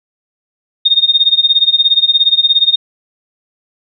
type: tone with tremolo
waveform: sine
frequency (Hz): 3686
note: A#7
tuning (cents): -20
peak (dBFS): -4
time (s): 0.85-2.76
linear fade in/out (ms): 10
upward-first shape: sine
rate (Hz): 17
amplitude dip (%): 90
effects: none